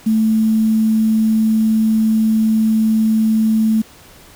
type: tone with quantisation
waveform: sine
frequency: 220 Hz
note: A3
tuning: in tune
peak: -11 dBFS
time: 0.06-3.82 s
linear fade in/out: 10 ms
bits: 6
effects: pink hiss -43 dBFS RMS until 4.35 s